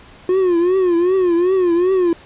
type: tone with vibrato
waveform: triangle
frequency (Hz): 359.2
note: F4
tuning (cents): +49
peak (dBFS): -10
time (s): 0.29-2.13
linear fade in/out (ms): 2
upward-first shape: triangle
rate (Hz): 2.6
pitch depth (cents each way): 130
effects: pink hiss -43 dBFS RMS until 2.25 s + resampled to 8000 Hz